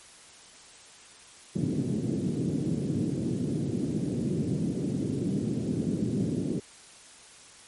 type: band-pass noise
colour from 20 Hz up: pink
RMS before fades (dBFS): -29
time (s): 1.55-6.6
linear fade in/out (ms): 10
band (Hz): 130 to 340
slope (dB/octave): 24
effects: white hiss -51 dBFS RMS until 7.67 s + MP3 48 kbps